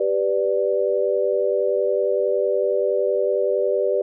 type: chord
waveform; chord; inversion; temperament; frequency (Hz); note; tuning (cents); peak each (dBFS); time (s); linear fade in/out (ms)
sine; G major; none; equal with one note detuned; 392 / 496.5 / 587.3; G4 / B4 / D5; 0 / +9 / 0; -22; 0-4.02; 5
effects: none